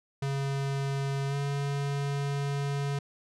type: tone with pitch glide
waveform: square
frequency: 138.1 to 141.08 Hz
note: C#3 to C#3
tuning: -6 to +31 cents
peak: -29 dBFS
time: 0.22-2.99 s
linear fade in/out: 5 ms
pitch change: +37 cents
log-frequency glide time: 1.28-1.35 s
effects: low-pass 8000 Hz 12 dB/octave